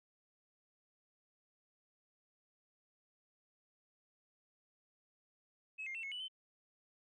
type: tone with pitch steps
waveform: sine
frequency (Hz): 2574 / 2118 / 2694 / 2186 / 2965 / 3066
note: E7 / C7 / E7 / C#7 / F#7 / G7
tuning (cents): -42 / +21 / +37 / -25 / +3 / -39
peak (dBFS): -40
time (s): 5.78-6.284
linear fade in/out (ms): 20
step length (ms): 84
effects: tanh soft clip ceiling -37 dBFS